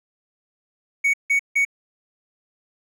triangle tone bursts, 2233 Hz, C#7, 12 cents sharp, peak -14 dBFS, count 3, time 1.04-1.651 s, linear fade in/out 10 ms, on 97 ms, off 160 ms, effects none

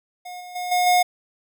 square tone with level steps, 720 Hz, F#5, 47 cents flat, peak -34 / -37 / -27 / -18 / -15 dBFS, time 0.25-1.03 s, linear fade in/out 10 ms, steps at 0.4 / 0.55 / 0.71 / 0.86 s, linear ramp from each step 10 ms, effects none

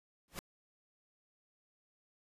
pink noise with exponential growth, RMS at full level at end -38 dBFS, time 0.28-0.39 s, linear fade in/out 0 ms, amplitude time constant 22 ms, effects resampled to 32000 Hz

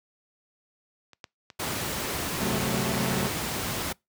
clicks, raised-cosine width 0.2 ms, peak -31 / -22 / -26 / -25 / -32 / -22 dBFS, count 6, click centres 1.133 / 1.242 / 1.502 / 2.058 / 2.27 / 2.603 s
pink noise, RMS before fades -30 dBFS, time 1.59-3.93 s, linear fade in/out 10 ms
sawtooth chord, F# diminished, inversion second, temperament equal, 130.81 / 185 / 220 Hz, C3 / F#3 / A3, 0 / 0 / 0 cents, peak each -27 dBFS, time 2.4-3.28 s, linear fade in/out 10 ms
effects noise-tail reverb RT60 0.2 s tail -25 dB re dry + high-pass 80 Hz 12 dB/octave

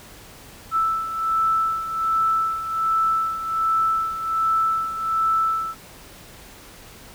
sine beating tone pair, 1318.5 / 1319.8 Hz, E6 / E6, 0 / +2 cents, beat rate 1.3 Hz, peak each -26 / -20 dBFS, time 0.71-5.75 s, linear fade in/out 50 ms, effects pink hiss -44 dBFS RMS until 7.14 s

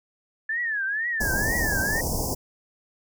sine tone with vibrato, 1731 Hz, A6, 29 cents flat, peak -24 dBFS, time 0.49-2.01 s, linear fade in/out 5 ms, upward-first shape triangle, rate 2.1 Hz, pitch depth 210 cents each way
pink band-stop noise, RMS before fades -27 dBFS, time 1.2-2.35 s, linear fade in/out 10 ms, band 1000 to 4900 Hz, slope 96 dB/octave
effects none

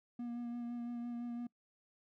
triangle tone with vibrato, 238.7 Hz, A#3, 41 cents sharp, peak -37 dBFS, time 0.19-1.47 s, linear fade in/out 5 ms, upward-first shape sine, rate 5.9 Hz, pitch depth 18 cents each way, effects noise-tail reverb RT60 0.1 s tail -24 dB re dry

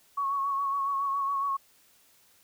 sine tone with vibrato, 1108.7 Hz, C#6, in tune, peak -26 dBFS, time 0.17-1.57 s, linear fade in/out 10 ms, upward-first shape sine, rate 7.2 Hz, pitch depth 34 cents each way, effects white hiss -62 dBFS RMS until 2.43 s

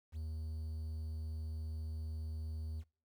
triangle tone with quantisation, 78.7 Hz, D#2, 20 cents sharp, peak -37 dBFS, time 0.12-2.84 s, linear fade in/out 50 ms, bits 11, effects noise-tail reverb RT60 0.4 s tail -25 dB re dry

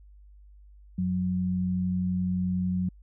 sine tone pair together, 91.19 / 182.6 Hz, F#2 / F#3, -25 / -23 cents, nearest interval octave, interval 1202 cents, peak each -33 / -25 dBFS, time 0.98-2.89 s, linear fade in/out 5 ms, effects added 50 Hz sine -49 dBFS peak until 3.02 s

